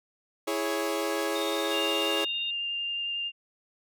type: chord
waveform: sawtooth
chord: C# minor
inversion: first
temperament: equal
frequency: 329.6 / 415.3 / 554.4 Hz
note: E4 / G#4 / C#5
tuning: 0 / 0 / 0 cents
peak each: -28 dBFS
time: 0.47-2.25 s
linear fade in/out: 10 ms
type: tone with tremolo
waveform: sine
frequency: 3683 Hz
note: A#7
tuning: 22 cents flat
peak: -33 dBFS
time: 1.35-2.51 s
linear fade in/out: 5 ms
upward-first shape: sine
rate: 17 Hz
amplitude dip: 50%
type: tone with vibrato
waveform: sine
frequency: 2800 Hz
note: F7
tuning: 4 cents sharp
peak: -29 dBFS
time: 1.7-3.32 s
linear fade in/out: 50 ms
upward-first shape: triangle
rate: 11 Hz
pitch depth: 10 cents each way
effects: none